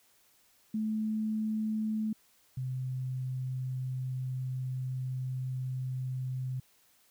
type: tone pair in turn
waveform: sine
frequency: 216.9 / 128.97 Hz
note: A3 / C3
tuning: -25 / -25 cents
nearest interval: major sixth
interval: 900 cents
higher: first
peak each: -29 / -32 dBFS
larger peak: first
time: 0.74-2.13 / 2.57-6.6 s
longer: second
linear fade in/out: 5 ms
effects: white hiss -66 dBFS RMS until 7.1 s